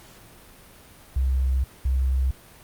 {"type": "tone pair in turn", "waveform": "sine", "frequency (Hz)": [65.41, 65.41], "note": ["C2", "C2"], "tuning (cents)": [0, 0], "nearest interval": "unison", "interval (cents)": 0, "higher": "neither", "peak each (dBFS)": -19, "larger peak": "neither", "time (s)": [[1.16, 1.64], [1.85, 2.31]], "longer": "first", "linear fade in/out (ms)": 5, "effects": ["pink hiss -49 dBFS RMS until 2.63 s", "Opus 48 kbps"]}